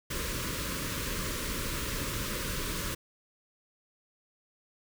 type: band-stop noise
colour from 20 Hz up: pink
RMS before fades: -34 dBFS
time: 0.1-2.95 s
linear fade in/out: 10 ms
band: 600 to 960 Hz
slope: 96 dB/octave
effects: none